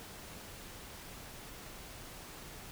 silence, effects pink hiss -49 dBFS RMS until 2.71 s

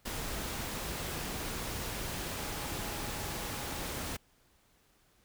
sine tone in noise, 830.6 Hz, G#5, in tune, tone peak -49 dBFS, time 2.37-3.86 s, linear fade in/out 10 ms, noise pink, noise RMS -38 dBFS, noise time 0.05-4.17 s, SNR -14 dB, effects pink hiss -68 dBFS RMS until 5.24 s

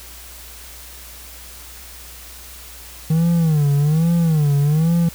triangle tone with vibrato, 155.56 Hz, D#3, in tune, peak -11 dBFS, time 3.1-5.09 s, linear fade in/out 5 ms, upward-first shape sine, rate 1.2 Hz, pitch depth 160 cents each way, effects added 60 Hz sine -41 dBFS peak until 5.14 s + white hiss -39 dBFS RMS until 5.14 s

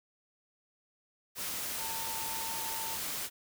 sine tone in noise, 901 Hz, A5, 41 cents sharp, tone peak -41 dBFS, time 1.77-2.99 s, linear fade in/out 50 ms, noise white, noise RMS -37 dBFS, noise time 1.35-3.3 s, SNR -7 dB, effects none

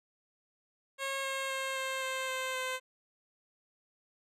10% pulse tone with pitch steps, 543 / 538.3 / 533.7 / 529.1 / 524.5 / 520 / 515.5 Hz, C#5 / C5 / C5 / C5 / C5 / C5 / C5, -36 / +49 / +34 / +19 / +4 / -11 / -26 cents, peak -25 dBFS, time 0.98-2.8 s, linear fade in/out 50 ms, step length 260 ms, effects low-pass 11000 Hz 12 dB/octave

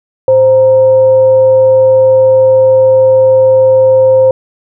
sine tone with frequency modulation, 523.3 Hz, C5, in tune, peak -3 dBFS, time 0.28-4.31 s, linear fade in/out 2 ms, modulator 410 Hz, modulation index 0.21, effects none

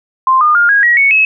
sine tone with pitch steps, 1046.5 / 1216.1 / 1413.1 / 1642.1 / 1908.2 / 2217 / 2577 Hz, C6 / D#6 / F6 / G#6 / A#6 / C#7 / E7, 0 / -40 / +20 / -20 / +40 / 0 / -40 cents, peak -6 dBFS, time 0.27-1.25 s, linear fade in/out 2 ms, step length 140 ms, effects none

